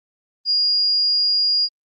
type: tone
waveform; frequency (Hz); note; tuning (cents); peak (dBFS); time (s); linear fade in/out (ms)
sine; 4849; D#8; -45; -15; 0.45-1.69; 50
effects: Opus 32 kbps